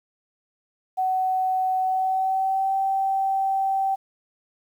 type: tone with pitch glide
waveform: sine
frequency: 750 to 775.1 Hz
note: F#5 to G5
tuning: +23 to -20 cents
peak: -20 dBFS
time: 0.97-3.96 s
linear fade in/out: 20 ms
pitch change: +57 cents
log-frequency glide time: 1.8-2.75 s
effects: 9-bit